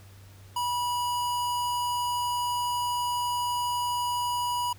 square tone, 974 Hz, B5, 24 cents flat, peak -27 dBFS, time 0.56-4.73 s, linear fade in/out 5 ms, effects added 97 Hz sine -48 dBFS peak until 4.78 s + pink hiss -56 dBFS RMS until 4.78 s

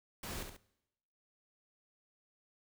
pink noise with echo, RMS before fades -43 dBFS, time 0.23-0.43 s, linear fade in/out 5 ms, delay 69 ms, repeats 2, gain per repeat -6 dB, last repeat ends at 0.568 s, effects noise-tail reverb RT60 0.9 s tail -22 dB re dry

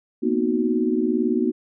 sine chord, B major seventh, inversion third, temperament equal with one note detuned, 233.1 / 251.3 / 311.1 / 370 Hz, A#3 / B3 / D#4 / F#4, 0 / +30 / 0 / 0 cents, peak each -24 dBFS, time 0.22-1.52 s, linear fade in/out 20 ms, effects none

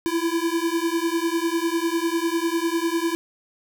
square beating tone pair, 329.6 / 339.6 Hz, E4 / F4, 0 / -48 cents, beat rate 10 Hz, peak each -25 dBFS, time 0.06-3.15 s, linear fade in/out 0 ms, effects none

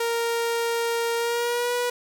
sawtooth tone with pitch glide, 465.4 to 487.1 Hz, A#4 to B4, -3 to -24 cents, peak -19 dBFS, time 0-1.9 s, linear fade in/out 5 ms, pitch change +79 cents, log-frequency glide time 1.16-1.74 s, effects none

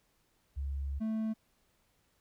sine / triangle tone pair in turn, 69.3 / 220 Hz, C#2 / A3, 0 / 0 cents, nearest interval octave + minor sixth, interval 2000 cents, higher second, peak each -33 / -29 dBFS, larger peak second, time 0.56-1 / 1-1.34 s, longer first, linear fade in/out 20 ms, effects pink hiss -73 dBFS RMS until 2.2 s

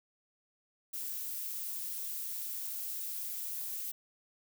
violet noise, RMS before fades -39 dBFS, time 0.93-3.92 s, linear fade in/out 10 ms, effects none

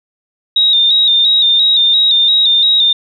sine tone with vibrato, 3711 Hz, A#7, 9 cents flat, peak -7 dBFS, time 0.56-2.93 s, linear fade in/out 5 ms, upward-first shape square, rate 2.9 Hz, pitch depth 45 cents each way, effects none

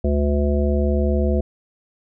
harmonic tone, 72.3 Hz, D2, 27 cents flat, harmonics 1 / 3 / 5 / 7 / 9, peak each -18 / -23 / -25 / -26 / -28 dBFS, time 0.04-1.41 s, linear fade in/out 5 ms, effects none

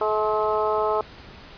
harmonic tone with a mistuned harmonic, 214.5 Hz, A3, 44 cents flat, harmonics 2 / 3 / 4 / 5 / 6, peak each -24 / -26 / -27 / -28 / -29 dBFS, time 0.01-1.01 s, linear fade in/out 2 ms, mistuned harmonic 5, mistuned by -20 cents, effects pink hiss -44 dBFS RMS until 1.57 s + resampled to 11025 Hz

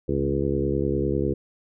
harmonic tone with a mistuned harmonic, 70 Hz, C#2, 18 cents sharp, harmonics 1 / 2 / 3 / 4 / 5 / 6 / 7, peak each -30 / -29 / -31 / -30 / -27 / -28 / -31 dBFS, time 0.08-1.34 s, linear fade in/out 10 ms, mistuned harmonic 2, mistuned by -34 cents, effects none

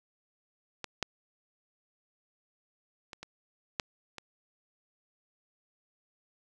clicks, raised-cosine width 0.2 ms, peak -19 / -12 / -25 / -25 / -12 / -24 dBFS, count 6, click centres 0.843 / 1.027 / 3.132 / 3.23 / 3.798 / 4.183 s, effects none

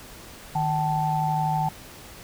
sine tone cluster, 154.3 / 764 / 876 Hz, D#3 / G5 / A5, -14 / -45 / -8 cents, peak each -26 dBFS, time 0.55-1.69 s, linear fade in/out 5 ms, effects pink hiss -44 dBFS RMS until 2.23 s

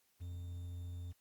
triangle tone with quantisation, 87.8 Hz, F2, 10 cents sharp, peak -40 dBFS, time 0.2-1.13 s, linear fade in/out 20 ms, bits 11, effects white hiss -75 dBFS RMS until 1.2 s + Opus 48 kbps

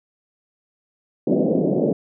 pink band-pass noise, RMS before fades -19 dBFS, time 1.27-1.93 s, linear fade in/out 5 ms, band 160 to 600 Hz, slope 48 dB/octave, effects none

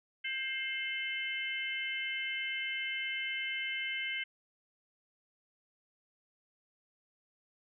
harmonic tone with a mistuned harmonic, 529 Hz, C5, 19 cents sharp, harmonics 3 / 4 / 5 / 6, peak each -42 / -36 / -44 / -40 dBFS, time 0.24-4.24 s, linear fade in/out 10 ms, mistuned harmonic 6, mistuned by -75 cents, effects none

